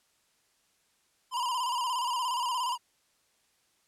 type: tone with vibrato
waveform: square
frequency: 987.8 Hz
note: B5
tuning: in tune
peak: -29 dBFS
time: 1.31-2.78 s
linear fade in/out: 50 ms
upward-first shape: square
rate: 17 Hz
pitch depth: 65 cents each way
effects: white hiss -70 dBFS RMS until 3.87 s + low-pass 10000 Hz 12 dB/octave